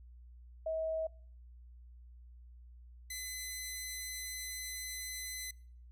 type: tone pair in turn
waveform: sine / 10% pulse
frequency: 641 / 2024 Hz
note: E5 / B6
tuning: -49 / +42 cents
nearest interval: octave + minor sixth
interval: 1991 cents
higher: second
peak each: -33 / -31 dBFS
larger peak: second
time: 0.66-1.07 / 3.1-5.51 s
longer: second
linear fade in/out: 5 ms
effects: noise-tail reverb RT60 0.5 s tail -22 dB re dry + added 60 Hz sine -52 dBFS peak until 5.91 s